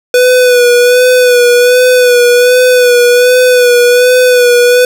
square tone with vibrato, 493.9 Hz, B4, in tune, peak -4 dBFS, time 0.14-4.85 s, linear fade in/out 2 ms, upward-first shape sine, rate 1.3 Hz, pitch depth 33 cents each way, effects none

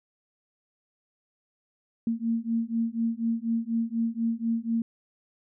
sine beating tone pair, 227.2 / 231.3 Hz, A#3 / A#3, -44 / -13 cents, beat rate 4.1 Hz, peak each -28 dBFS, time 2.07-4.82 s, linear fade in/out 2 ms, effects none

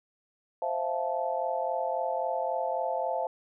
sine chord, F major seventh, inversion second, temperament just, 523.8 / 654.8 / 698.5 / 873.1 Hz, C5 / E5 / F5 / A5, +2 / -12 / 0 / -14 cents, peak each -33 dBFS, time 0.62-3.27 s, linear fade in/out 2 ms, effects none

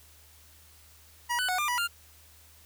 25% pulse tone with pitch steps, 962 / 1495 / 735 / 1196 / 975 / 1398 Hz, B5 / F#6 / F#5 / D6 / B5 / F6, -46 / +17 / -12 / +31 / -23 / +1 cents, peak -23 dBFS, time 1.29-1.878 s, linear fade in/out 20 ms, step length 98 ms, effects added 77 Hz sine -58 dBFS peak until 2.65 s + white hiss -57 dBFS RMS until 2.65 s

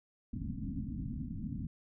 white low-pass noise, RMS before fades -39 dBFS, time 0.33-1.67 s, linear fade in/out 5 ms, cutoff 280 Hz, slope 96 dB/octave, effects none

